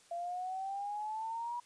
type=exponential sweep; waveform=sine; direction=up; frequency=681 to 970 Hz; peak=-36 dBFS; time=0.11-1.6 s; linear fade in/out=5 ms; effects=white hiss -63 dBFS RMS until 1.65 s + resampled to 22050 Hz